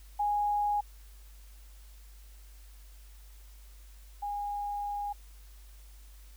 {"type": "tone pair in turn", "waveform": "sine", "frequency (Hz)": [826, 818.4], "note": ["G#5", "G#5"], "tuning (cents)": [-10, -26], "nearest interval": "unison", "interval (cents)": 16, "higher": "first", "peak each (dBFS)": [-26, -32], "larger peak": "first", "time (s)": [[0.19, 0.81], [4.22, 5.13]], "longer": "second", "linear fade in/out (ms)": 10, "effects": ["added 50 Hz sine -49 dBFS peak until 6.36 s", "white hiss -61 dBFS RMS until 6.36 s"]}